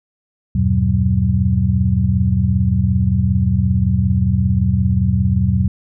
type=tone cluster; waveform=sine; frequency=80.9 / 98.3 / 123.6 / 187.8 Hz; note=E2 / G2 / B2 / F#3; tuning=-32 / +5 / +2 / +26 cents; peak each=-18 dBFS; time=0.55-5.68 s; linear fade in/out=5 ms; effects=none